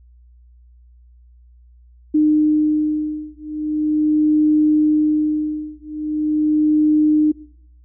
sine beating tone pair, 304.5 / 304.91 Hz, D#4 / D#4, -37 / -35 cents, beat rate 0.41 Hz, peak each -17 dBFS, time 2.14-7.32 s, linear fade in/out 10 ms, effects noise-tail reverb RT60 0.7 s tail -20 dB re dry + added 60 Hz sine -45 dBFS peak until 7.84 s

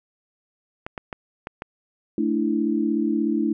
clicks, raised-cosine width 0.5 ms, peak -16 dBFS, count 5, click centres 0.865 / 0.978 / 1.128 / 1.471 / 1.621 s
sine chord, A suspended fourth, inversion none, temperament just, 220 / 293.3 / 330 Hz, A3 / D4 / E4, 0 / -2 / +2 cents, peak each -24 dBFS, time 2.18-3.53 s, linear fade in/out 2 ms
effects none

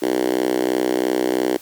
5% pulse tone with high-pass filter, 63 Hz, B1, 35 cents sharp, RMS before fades -20 dBFS, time 0.02-1.57 s, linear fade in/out 5 ms, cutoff 340 Hz, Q 3.9, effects white hiss -44 dBFS RMS until 1.61 s + Opus 48 kbps

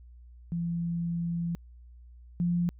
sine tone pair in turn, 170.1 / 173.67 Hz, F3 / F3, -45 / -9 cents, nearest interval unison, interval 36 cents, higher second, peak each -28 / -24 dBFS, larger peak second, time 0.52-1.55 / 2.4-2.69 s, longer first, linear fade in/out 0 ms, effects added 60 Hz sine -48 dBFS peak until 2.79 s

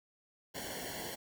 pink noise with comb filter, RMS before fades -42 dBFS, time 0.54-1.16 s, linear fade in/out 20 ms, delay 0.8 ms, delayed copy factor -0.9, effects none

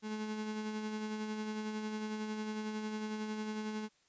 35% pulse tone with tremolo, 214.9 Hz, A3, 41 cents flat, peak -34 dBFS, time 0.02-3.89 s, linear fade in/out 50 ms, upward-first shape sine, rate 11 Hz, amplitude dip 35%, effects white hiss -71 dBFS RMS until 4.08 s + resampled to 16000 Hz

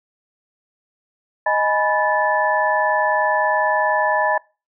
sine tone cluster, 621 / 836 / 986 / 1745 Hz, D#5 / G#5 / B5 / A6, -3 / +11 / -3 / -15 cents, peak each -21 dBFS, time 1.46-4.38 s, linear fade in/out 5 ms, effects noise-tail reverb RT60 0.3 s tail -23 dB re dry

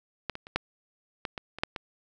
clicks, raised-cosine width 0.3 ms, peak -14 / -21 / -28 / -9 / -15 / -19 / -24 / -8 / -18 dBFS, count 9, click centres 0.297 / 0.354 / 0.469 / 0.56 / 1.252 / 1.378 / 1.586 / 1.635 / 1.762 s, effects none

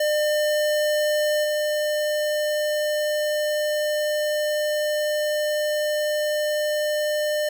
square tone with level steps, 602 Hz, D5, 43 cents sharp, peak -20 / -22 dBFS, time 0-7.49 s, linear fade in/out 5 ms, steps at 1.43 s, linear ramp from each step 20 ms, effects none

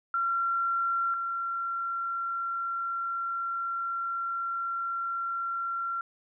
sine tone pair in turn, 1368 / 1368 Hz, F6 / F6, -36 / -36 cents, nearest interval unison, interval 0 cents, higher neither, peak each -25 / -29 dBFS, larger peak first, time 0.14-1.14 / 1.14-6.01 s, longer second, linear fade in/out 2 ms, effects none

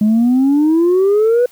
sine exponential sweep, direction up, 207.5 to 499.8 Hz, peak -7 dBFS, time 0.01-1.46 s, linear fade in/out 5 ms, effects tanh soft clip ceiling -7 dBFS + white hiss -47 dBFS RMS until 1.51 s

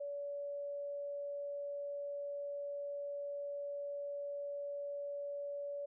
sine tone, 571 Hz, D5, 49 cents flat, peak -39 dBFS, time 0-5.86 s, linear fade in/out 10 ms, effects none

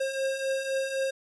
square beating tone pair, 533 / 536.9 Hz, C5 / C5, +32 / +45 cents, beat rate 3.9 Hz, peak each -35 / -29 dBFS, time 0-1.11 s, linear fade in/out 10 ms, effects resampled to 24000 Hz + 11-bit

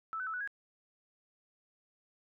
sine tone with pitch steps, 1314 / 1509 / 1311 / 1480 / 1648 Hz, E6 / F#6 / E6 / F#6 / G#6, -6 / +34 / -10 / 0 / -14 cents, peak -35 dBFS, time 0.13-0.475 s, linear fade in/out 0 ms, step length 69 ms, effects none

